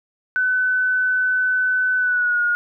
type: tone with pitch glide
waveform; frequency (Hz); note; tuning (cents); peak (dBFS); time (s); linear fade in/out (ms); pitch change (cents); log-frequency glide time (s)
sine; 1507 to 1435.6; F#6 to F6; +31 to +47; -16; 0.36-2.55; 0; -84; 1.97-2.43
effects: none